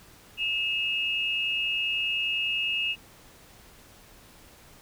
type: tone pair together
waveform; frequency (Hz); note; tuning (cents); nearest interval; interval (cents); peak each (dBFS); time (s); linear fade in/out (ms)
sine; 2610 / 2840; E7 / F7; -18 / +28; minor second; 146; -28; 0.37-2.96; 50
effects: pink hiss -53 dBFS RMS until 4.81 s